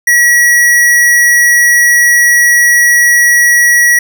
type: tone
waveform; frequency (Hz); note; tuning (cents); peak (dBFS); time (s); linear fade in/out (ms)
square; 1923; B6; -47; -5; 0.07-3.99; 5
effects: none